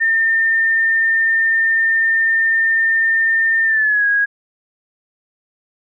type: tone with pitch glide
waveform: sine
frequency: 1808 to 1648.4 Hz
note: A6 to G#6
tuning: +47 to -13 cents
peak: -12 dBFS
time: 0-4.26 s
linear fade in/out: 20 ms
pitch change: -160 cents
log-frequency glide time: 3.65-4.06 s
effects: none